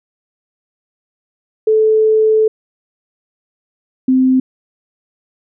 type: tone pair in turn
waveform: sine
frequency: 436 / 259.2 Hz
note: A4 / C4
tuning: -16 / -16 cents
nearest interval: major sixth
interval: 900 cents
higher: first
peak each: -8 dBFS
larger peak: neither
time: 1.67-2.48 / 4.08-4.4 s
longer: first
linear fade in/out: 5 ms
effects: none

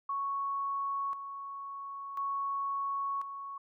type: tone with tremolo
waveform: sine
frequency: 1108.7 Hz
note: C#6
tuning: in tune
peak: -31 dBFS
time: 0.09-3.58 s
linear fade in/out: 5 ms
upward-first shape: square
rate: 0.48 Hz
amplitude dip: 60%
effects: none

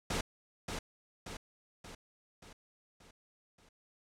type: noise with echo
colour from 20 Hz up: pink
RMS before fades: -34 dBFS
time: 0.1-0.21 s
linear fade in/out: 5 ms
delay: 580 ms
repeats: 6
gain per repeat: -5 dB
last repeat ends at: 3.69 s
effects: low-pass 8000 Hz 12 dB/octave

